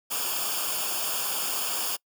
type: noise with comb filter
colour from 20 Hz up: white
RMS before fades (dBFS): -29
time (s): 0.1-1.97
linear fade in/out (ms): 20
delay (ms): 0.5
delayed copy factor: -0.8
effects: noise-tail reverb RT60 0.1 s tail -25 dB re dry